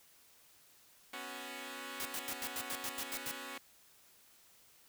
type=chord; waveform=5% pulse; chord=B suspended second; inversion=none; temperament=equal; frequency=246.9 / 277.2 / 370 Hz; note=B3 / C#4 / F#4; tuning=0 / 0 / 0 cents; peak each=-37 / -35 / -38 dBFS; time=1.13-3.58 s; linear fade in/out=5 ms
type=noise bursts; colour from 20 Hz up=white; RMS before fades=-40 dBFS; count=10; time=2-3.312 s; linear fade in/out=0 ms; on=52 ms; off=88 ms
effects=white hiss -64 dBFS RMS until 4.88 s